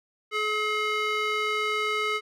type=tone with band-pass filter; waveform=square; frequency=426.3 Hz; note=G#4; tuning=45 cents sharp; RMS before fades=-27 dBFS; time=0.31-2.21 s; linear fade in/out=50 ms; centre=2000 Hz; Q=1.4; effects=none